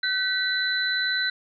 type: tone cluster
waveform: sine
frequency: 1522 / 1954 / 4009 Hz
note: F#6 / B6 / B7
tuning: +48 / -19 / +25 cents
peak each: -25 / -32 / -26 dBFS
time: 0.03-1.3 s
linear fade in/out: 5 ms
effects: none